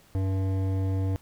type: tone with hard clipping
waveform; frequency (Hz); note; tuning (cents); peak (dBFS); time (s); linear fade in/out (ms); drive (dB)
sine; 95.6; G2; -43; -26; 0.15-1.16; 0; 13
effects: pink hiss -58 dBFS RMS until 1.21 s